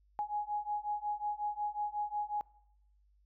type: beating tone pair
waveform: sine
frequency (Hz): 830.6 / 836.1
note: G#5 / G#5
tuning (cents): 0 / +11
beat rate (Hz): 5.5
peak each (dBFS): -37 / -36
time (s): 0.19-2.41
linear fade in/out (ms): 0
effects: noise-tail reverb RT60 0.8 s tail -23 dB re dry + added 50 Hz sine -65 dBFS peak until 3.25 s

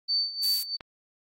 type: tone with tremolo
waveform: sine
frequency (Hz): 4551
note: C#8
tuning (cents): +45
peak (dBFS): -22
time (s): 0.08-0.77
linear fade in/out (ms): 20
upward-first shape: sine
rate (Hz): 3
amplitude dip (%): 80
type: noise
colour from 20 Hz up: violet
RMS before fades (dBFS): -32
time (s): 0.43-0.63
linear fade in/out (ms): 2
type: click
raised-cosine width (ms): 0.3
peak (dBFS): -23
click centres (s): 0.808
effects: AAC 48 kbps

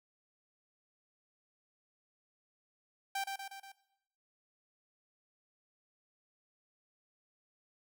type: tone with echo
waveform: sawtooth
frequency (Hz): 784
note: G5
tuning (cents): 0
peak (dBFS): -30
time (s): 3.15-3.24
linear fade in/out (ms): 5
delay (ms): 120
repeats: 4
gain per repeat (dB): -4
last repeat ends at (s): 3.72
effects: noise-tail reverb RT60 0.8 s tail -17 dB re dry

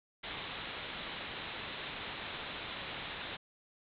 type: low-pass noise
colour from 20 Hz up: white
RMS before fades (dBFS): -43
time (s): 0.23-3.37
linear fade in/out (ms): 10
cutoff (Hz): 3900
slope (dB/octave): 96
effects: none

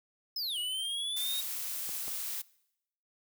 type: linear two-way sweep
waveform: square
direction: down then up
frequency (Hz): 5274 to 2894 to 3780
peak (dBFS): -33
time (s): 0.36-1.41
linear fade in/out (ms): 5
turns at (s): 0.58
type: noise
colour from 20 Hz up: blue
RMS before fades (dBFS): -37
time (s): 1.16-2.42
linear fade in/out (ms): 10
type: clicks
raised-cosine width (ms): 1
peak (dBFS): -33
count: 2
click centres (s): 1.892 / 2.081
effects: noise-tail reverb RT60 0.8 s tail -22 dB re dry

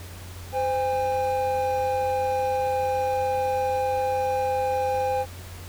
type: tone pair together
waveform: triangle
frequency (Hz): 515.6 / 810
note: C5 / G#5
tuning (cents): -26 / -43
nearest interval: minor sixth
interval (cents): 783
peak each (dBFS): -23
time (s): 0.52-5.26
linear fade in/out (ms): 50
effects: added 89 Hz sine -38 dBFS peak until 5.68 s + pink hiss -44 dBFS RMS until 5.68 s

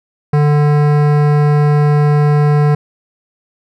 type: tone with hard clipping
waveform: sine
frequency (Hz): 147.7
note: D3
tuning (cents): +10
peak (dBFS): -10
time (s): 0.33-2.75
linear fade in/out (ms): 5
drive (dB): 17
effects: none

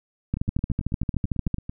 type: two click trains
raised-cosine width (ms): 5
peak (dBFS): -11 / -19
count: 17 / 13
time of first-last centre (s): 0.34-1.543 / 0.37-1.695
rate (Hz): 13.3 / 9.06
effects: none

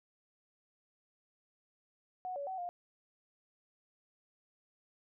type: tone with pitch steps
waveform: sine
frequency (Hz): 736 / 566 / 756 / 706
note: F#5 / C#5 / F#5 / F5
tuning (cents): -9 / +36 / +37 / +19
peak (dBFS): -37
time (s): 2.25-2.69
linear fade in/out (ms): 0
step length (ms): 110
effects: none

